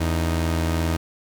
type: tone pair together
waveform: sawtooth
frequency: 82.64 / 311.1 Hz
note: E2 / D#4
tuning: +5 / 0 cents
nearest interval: octave + major seventh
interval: 2295 cents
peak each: -17 / -25 dBFS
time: 0-0.97 s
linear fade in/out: 10 ms
effects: none